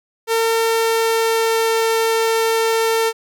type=tone with pitch glide; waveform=sawtooth; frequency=453.7 to 451.1 Hz; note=A#4 to A4; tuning=-47 to +43 cents; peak=-11 dBFS; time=0.27-3.13 s; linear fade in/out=50 ms; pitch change=-10 cents; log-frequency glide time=0.54-1.78 s; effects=none